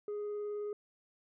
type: tone with vibrato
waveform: sine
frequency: 415.3 Hz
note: G#4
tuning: in tune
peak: -33 dBFS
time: 0.08-0.73 s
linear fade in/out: 2 ms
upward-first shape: sine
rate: 19 Hz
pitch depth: 8 cents each way
effects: tanh soft clip ceiling -35 dBFS